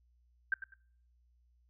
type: tone with echo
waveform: sine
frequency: 1568 Hz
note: G6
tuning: in tune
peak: -27 dBFS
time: 0.52-0.54 s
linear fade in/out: 2 ms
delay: 100 ms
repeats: 2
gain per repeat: -12 dB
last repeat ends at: 0.74 s
effects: noise-tail reverb RT60 0.6 s tail -26 dB re dry + added 60 Hz sine -66 dBFS peak until 1.69 s